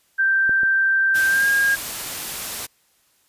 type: tone with pitch glide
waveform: sine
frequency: 1568 to 1622.4 Hz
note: G6 to G#6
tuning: 0 to -41 cents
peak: -15 dBFS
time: 0.18-1.76 s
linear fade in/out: 20 ms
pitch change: +59 cents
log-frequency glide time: 1.28-1.46 s
type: clicks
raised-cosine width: 2 ms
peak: -20 / -23 dBFS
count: 2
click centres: 0.494 / 0.633 s
type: noise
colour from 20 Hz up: white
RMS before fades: -29 dBFS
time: 1.14-2.67 s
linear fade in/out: 20 ms
effects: white hiss -62 dBFS RMS until 3.28 s + resampled to 32000 Hz